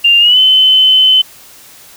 sine tone with pitch glide, 2794 to 3047 Hz, F7 to G7, 0 to -50 cents, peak -4 dBFS, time 0.04-1.22 s, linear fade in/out 10 ms, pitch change +150 cents, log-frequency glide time 0.19-0.39 s, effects white hiss -38 dBFS RMS until 1.96 s

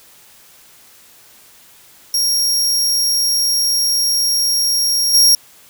sawtooth tone with level steps, 5588 Hz, F8, in tune, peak -11 / -5 dBFS, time 2.14-5.35 s, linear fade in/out 2 ms, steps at 5.13 s, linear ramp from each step 20 ms, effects white hiss -46 dBFS RMS until 5.69 s

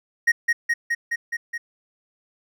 triangle tone with echo, 1875 Hz, A#6, 10 cents sharp, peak -12 dBFS, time 0.27-0.32 s, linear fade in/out 10 ms, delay 210 ms, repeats 6, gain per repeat -2 dB, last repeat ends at 1.58 s, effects none

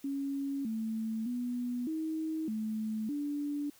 sine tone with pitch steps, 277.1 / 221.8 / 244.7 / 316.8 / 217.7 / 290.2 Hz, C#4 / A3 / B3 / D#4 / A3 / D4, -1 / +14 / -16 / +31 / -18 / -21 cents, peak -32 dBFS, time 0.04-3.7 s, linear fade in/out 5 ms, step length 610 ms, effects white hiss -61 dBFS RMS until 3.79 s

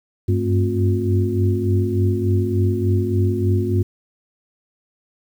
sine tone cluster, 96 / 99.4 / 222.6 / 267.4 / 357.6 Hz, G2 / G2 / A3 / C4 / F4, -36 / +25 / +20 / +38 / +41 cents, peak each -23 / -18 / -26 / -27 / -23 dBFS, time 0.28-3.83 s, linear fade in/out 10 ms, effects 8-bit

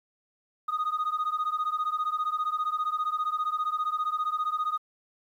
sine beating tone pair, 1235 / 1250 Hz, D#6 / D#6, -13 / +8 cents, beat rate 15 Hz, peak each -27 / -28 dBFS, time 0.68-4.78 s, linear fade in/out 10 ms, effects tanh soft clip ceiling -23 dBFS + 10-bit

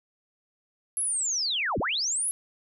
sine linear two-way sweep, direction down then up, 11175 to 34.22 to 11175 Hz, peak -25 dBFS, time 0.97-2.31 s, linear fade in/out 0 ms, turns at 1.79 s, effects none

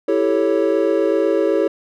triangle chord, A dominant seventh, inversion second, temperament equal, 329.6 / 392 / 440 / 554.4 Hz, E4 / G4 / A4 / C#5, 0 / 0 / 0 / 0 cents, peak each -18 dBFS, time 0.08-1.68 s, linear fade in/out 5 ms, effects none

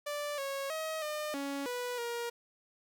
sawtooth tone with pitch steps, 586 / 550 / 634 / 605 / 279.3 / 491.5 / 472.5 Hz, D5 / C#5 / D#5 / D#5 / C#4 / B4 / A#4, -4 / -14 / +32 / -49 / +13 / -8 / +23 cents, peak -31 dBFS, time 0.06-2.3 s, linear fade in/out 10 ms, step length 320 ms, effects none

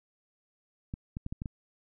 clicks, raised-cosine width 5 ms, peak -23 dBFS, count 6, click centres 0.939 / 1.169 / 1.264 / 1.325 / 1.419 / 1.458 s, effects none

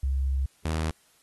sine / sawtooth tone pair in turn, 67.1 / 79.45 Hz, C2 / D#2, +44 / +37 cents, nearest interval minor third, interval 293 cents, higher second, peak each -23 / -22 dBFS, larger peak second, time 0.03-0.46 / 0.65-0.91 s, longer first, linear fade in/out 5 ms, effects white hiss -63 dBFS RMS until 1.22 s + AAC 32 kbps

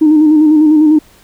sine tone with vibrato, 306.6 Hz, D#4, 25 cents flat, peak -3 dBFS, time 0.01-0.99 s, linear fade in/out 10 ms, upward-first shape square, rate 10 Hz, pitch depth 36 cents each way, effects tanh soft clip ceiling 0 dBFS + pink hiss -45 dBFS RMS until 1.23 s

